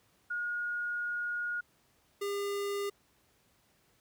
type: tone pair in turn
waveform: sine / square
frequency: 1437 / 403.2 Hz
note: F6 / G4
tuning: +49 / +49 cents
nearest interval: octave + minor seventh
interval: 2200 cents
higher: first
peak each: -32 / -33 dBFS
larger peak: first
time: 0.3-1.61 / 2.21-2.9 s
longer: first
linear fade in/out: 10 ms
effects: pink hiss -69 dBFS RMS until 4 s + high-pass 60 Hz 12 dB/octave